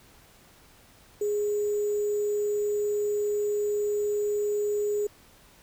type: tone with sample-and-hold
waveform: sine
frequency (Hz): 415.3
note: G#4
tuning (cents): 0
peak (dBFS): -24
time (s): 1.21-5.07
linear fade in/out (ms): 5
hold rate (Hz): 7350
effects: pink hiss -56 dBFS RMS until 5.62 s